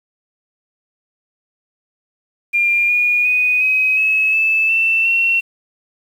sine tone with pitch steps, 2399 / 2442 / 2486 / 2531 / 2577 / 2624 / 2671 / 2719 Hz, D7 / D#7 / D#7 / D#7 / E7 / E7 / E7 / F7, +36 / -33 / -2 / +29 / -40 / -9 / +22 / -47 cents, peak -12 dBFS, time 2.53-5.41 s, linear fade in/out 20 ms, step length 360 ms, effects 7-bit

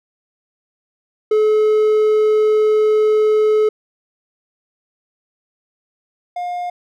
triangle tone pair in turn, 429.2 / 710.9 Hz, A4 / F5, -43 / +31 cents, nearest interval major sixth, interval 874 cents, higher second, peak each -9 / -19 dBFS, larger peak first, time 1.31-3.69 / 6.36-6.7 s, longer first, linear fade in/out 5 ms, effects none

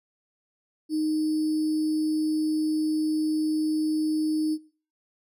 sine tone with sample-and-hold, 309.8 Hz, D#4, 7 cents flat, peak -23 dBFS, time 0.89-4.58 s, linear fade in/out 50 ms, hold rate 4900 Hz, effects noise-tail reverb RT60 0.4 s tail -18 dB re dry + resampled to 32000 Hz

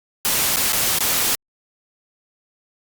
white noise with dropouts, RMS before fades -19 dBFS, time 0.25-1.35 s, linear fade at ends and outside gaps 0 ms, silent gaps 0.56-0.569 / 0.723-0.731 / 0.986-1.006 s, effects Opus 48 kbps

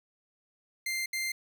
sawtooth tone bursts at uneven times, 2093 Hz, C7, in tune, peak -27 dBFS, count 2, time 0.86-1.06 / 1.13-1.32 s, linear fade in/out 5 ms, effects none

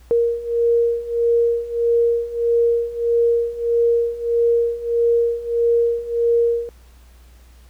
sine beating tone pair, 467.7 / 469.3 Hz, A#4 / A#4, +6 / +12 cents, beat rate 1.6 Hz, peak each -20 / -17 dBFS, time 0.11-6.69 s, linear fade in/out 0 ms, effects added 60 Hz sine -44 dBFS peak until 7.69 s + pink hiss -55 dBFS RMS until 7.69 s

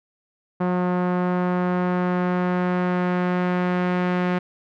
sawtooth tone with low-pass filter sweep, 179.9 Hz, F#3, 48 cents flat, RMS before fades -22 dBFS, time 0.6-4.39 s, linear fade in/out 10 ms, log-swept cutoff 1200 to 2100 Hz, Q 1.2, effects none

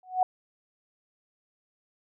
sine tone with exponential growth, 740 Hz, F#5, in tune, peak -16 dBFS, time 0.03-0.23 s, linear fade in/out 2 ms, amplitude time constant 42 ms, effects none

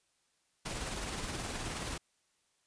pink noise with tremolo, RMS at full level -37 dBFS, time 0.65-1.98 s, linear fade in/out 10 ms, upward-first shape triangle, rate 19 Hz, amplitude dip 40%, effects white hiss -75 dBFS RMS until 2.66 s + resampled to 22050 Hz

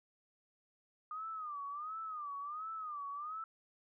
sine tone with vibrato, 1217 Hz, D#6, 39 cents flat, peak -40 dBFS, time 1.11-3.44 s, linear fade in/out 2 ms, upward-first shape sine, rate 1.4 Hz, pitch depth 140 cents each way, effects none

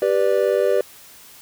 triangle chord, G major, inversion none, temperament just, 392 / 490 / 588 Hz, G4 / B4 / D5, 0 / -14 / +2 cents, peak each -18 dBFS, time 0.02-0.81 s, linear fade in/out 2 ms, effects white hiss -45 dBFS RMS until 1.41 s

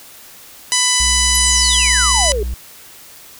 harmonic tone, 996 Hz, B5, 14 cents sharp, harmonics 1 / 2 / 3 / 4 / 5 / 6 / 7 / 8 / 9 / 10, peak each -25 / -22 / -21 / -22 / -21 / -19 / -21 / -25 / -25 / -22 dBFS, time 0.72-2.32 s, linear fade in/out 0 ms
triangle tone, 60.7 Hz, B1, 29 cents flat, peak -17 dBFS, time 1-2.54 s, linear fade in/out 0 ms
sine exponential sweep, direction down, 11590 to 392 Hz, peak -18 dBFS, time 1.35-2.43 s, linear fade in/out 2 ms
effects white hiss -40 dBFS RMS until 3.39 s

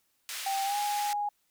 pink band-pass noise, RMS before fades -38 dBFS, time 0.29-1.13 s, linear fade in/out 0 ms, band 2000 to 14000 Hz, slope 12 dB/octave
sine tone with pitch glide, 784 to 824.9 Hz, G5 to G#5, 0 to -12 cents, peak -28 dBFS, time 0.46-1.29 s, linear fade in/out 5 ms, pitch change +88 cents, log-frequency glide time 0.64-0.77 s
effects white hiss -73 dBFS RMS until 1.5 s

